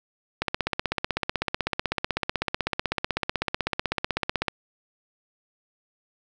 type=click train; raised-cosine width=0.3 ms; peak=-8 dBFS; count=66; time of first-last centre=0.42-4.482 s; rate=16 Hz; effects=none